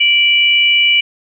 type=tone pair together; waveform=sine; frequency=2335 / 2944 Hz; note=D7 / F#7; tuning=-11 / -9 cents; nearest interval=major third; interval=402 cents; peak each=-11 dBFS; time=0-1.01 s; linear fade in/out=10 ms; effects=none